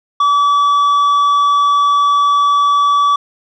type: tone with tanh clipping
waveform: sine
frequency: 1148 Hz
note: D6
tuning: 40 cents flat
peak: -10 dBFS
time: 0.2-3.16 s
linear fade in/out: 5 ms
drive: 6 dB
effects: none